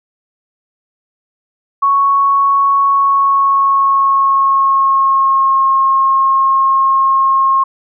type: tone with pitch glide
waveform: sine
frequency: 1108.7 to 1076.5 Hz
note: C#6 to C6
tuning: 0 to +49 cents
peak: -8 dBFS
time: 1.82-7.64 s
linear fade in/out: 10 ms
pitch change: -51 cents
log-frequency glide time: 2.83-5.66 s
effects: none